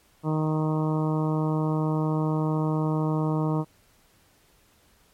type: harmonic tone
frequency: 155.56 Hz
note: D#3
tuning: in tune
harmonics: 1 / 2 / 3 / 4 / 5 / 6 / 7 / 8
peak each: -24 / -28 / -33 / -36 / -39 / -36 / -38 / -42 dBFS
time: 0.23-3.65 s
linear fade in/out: 50 ms
effects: pink hiss -61 dBFS RMS until 5.13 s + MP3 64 kbps